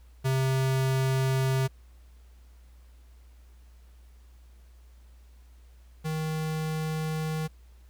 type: tone pair in turn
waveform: square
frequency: 132.4 / 157.12 Hz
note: C3 / D#3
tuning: +21 / +17 cents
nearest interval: minor third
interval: 296 cents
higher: second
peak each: -24 / -29 dBFS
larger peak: first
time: 0.24-1.68 / 6.04-7.48 s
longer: neither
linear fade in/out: 20 ms
effects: added 60 Hz sine -50 dBFS peak until 7.89 s + pink hiss -66 dBFS RMS until 7.89 s